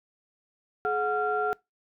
sine tone cluster, 424.1 / 730 / 1380 Hz, G#4 / F#5 / F6, +36 / -24 / -21 cents, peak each -28 dBFS, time 0.85-1.53 s, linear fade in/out 0 ms, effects noise-tail reverb RT60 0.2 s tail -24 dB re dry + tanh soft clip ceiling -15 dBFS

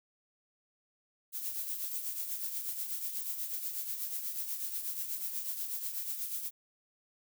violet noise with tremolo, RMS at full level -35 dBFS, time 1.32-6.51 s, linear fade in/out 50 ms, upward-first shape triangle, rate 8.2 Hz, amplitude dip 60%, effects none

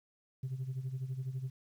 sine tone with tremolo, 130.81 Hz, C3, in tune, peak -31 dBFS, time 0.43-1.5 s, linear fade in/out 5 ms, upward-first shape sine, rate 12 Hz, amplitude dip 75%, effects tanh soft clip ceiling -32 dBFS + 11-bit

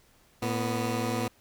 15% pulse tone pair together, 113.07 / 246.9 Hz, A2 / B3, +48 / 0 cents, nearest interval octave + major second, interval 1352 cents, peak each -24 dBFS, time 0.42-1.28 s, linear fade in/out 5 ms, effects pink hiss -62 dBFS RMS until 1.4 s

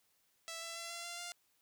5% pulse tone with pitch steps, 660 / 667.7 / 675.4 / 683.3 / 691.2 / 699.2 Hz, E5 / E5 / E5 / F5 / F5 / F5, +2 / +22 / +42 / -38 / -18 / +2 cents, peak -31 dBFS, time 0.48-1.32 s, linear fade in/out 0 ms, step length 140 ms, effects white hiss -75 dBFS RMS until 1.61 s

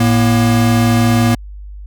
square tone pair together, 111.55 / 237 Hz, A2 / A#3, +24 / +29 cents, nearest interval octave + minor second, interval 1305 cents, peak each -13 dBFS, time 0-1.35 s, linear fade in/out 5 ms, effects added 50 Hz sine -28 dBFS peak until 1.86 s

